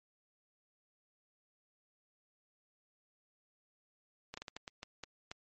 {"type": "slowing click train", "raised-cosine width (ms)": 0.2, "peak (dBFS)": -26, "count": 9, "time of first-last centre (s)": [4.34, 5.315], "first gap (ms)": 34, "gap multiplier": 1.35, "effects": ["MP3 32 kbps"]}